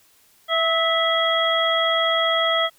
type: harmonic tone with a mistuned harmonic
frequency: 659 Hz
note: E5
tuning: 1 cent flat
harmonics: 1 / 2 / 3 / 5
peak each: -22 / -23 / -25 / -22 dBFS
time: 0.48-2.7 s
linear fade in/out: 50 ms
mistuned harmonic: 2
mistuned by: -29 cents
effects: white hiss -57 dBFS RMS until 2.78 s